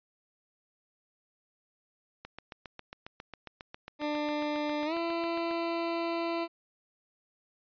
click train, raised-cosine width 0.3 ms, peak -26 dBFS, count 25, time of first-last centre 2.25-5.511 s, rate 7.36 Hz
20% pulse tone with pitch glide, 297.6 to 336 Hz, D4 to E4, +23 to +33 cents, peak -25 dBFS, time 3.99-6.48 s, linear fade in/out 50 ms, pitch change +210 cents, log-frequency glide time 4.85-4.94 s
effects resampled to 11025 Hz

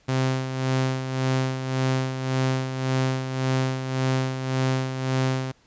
sawtooth tone with tremolo, 131 Hz, C3, 2 cents sharp, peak -16 dBFS, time 0.08-5.52 s, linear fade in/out 10 ms, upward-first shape sine, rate 1.8 Hz, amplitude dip 60%, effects pink hiss -60 dBFS RMS until 5.66 s + resampled to 16000 Hz

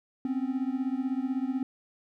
triangle beating tone pair, 255.4 / 271.4 Hz, C4 / C#4, -42 / -36 cents, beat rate 16 Hz, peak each -28 / -29 dBFS, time 0.25-1.63 s, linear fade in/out 2 ms, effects none

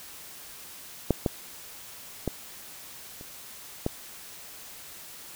clicks, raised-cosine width 2 ms, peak -7 / -10 / -13 / -30 / -12 dBFS, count 5, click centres 1.107 / 1.262 / 2.277 / 3.211 / 3.864 s, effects white hiss -45 dBFS RMS until 5.35 s

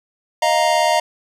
square chord, Eb suspended second, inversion none, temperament just, 622.3 / 700 / 933.4 Hz, Eb5 / F5 / Bb5, 0 / +4 / +2 cents, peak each -19 dBFS, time 0.42-1 s, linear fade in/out 5 ms, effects low-pass 9000 Hz 12 dB/octave + 8-bit

